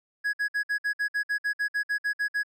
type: tone bursts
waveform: triangle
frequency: 1669 Hz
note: G#6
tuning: 8 cents sharp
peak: -22 dBFS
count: 15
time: 0.24-2.434 s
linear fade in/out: 20 ms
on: 94 ms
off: 56 ms
effects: none